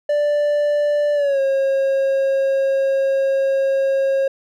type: tone with pitch glide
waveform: triangle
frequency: 587.3 to 541.7 Hz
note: D5 to C#5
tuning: 0 to -40 cents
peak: -13 dBFS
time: 0.09-4.28 s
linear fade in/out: 5 ms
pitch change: -140 cents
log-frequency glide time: 1.14-1.4 s
effects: none